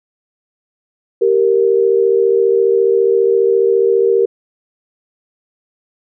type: tone pair together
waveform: sine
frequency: 390.6 / 465.3 Hz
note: G4 / A#4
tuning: -6 / -3 cents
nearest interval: minor third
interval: 303 cents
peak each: -12 dBFS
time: 1.21-4.26 s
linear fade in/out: 10 ms
effects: none